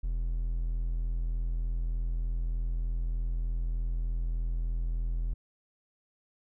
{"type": "tone", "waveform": "triangle", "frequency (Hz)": 41.65, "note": "E1", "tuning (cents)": 19, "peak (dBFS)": -26, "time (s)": [0.03, 5.34], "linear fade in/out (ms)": 10, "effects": []}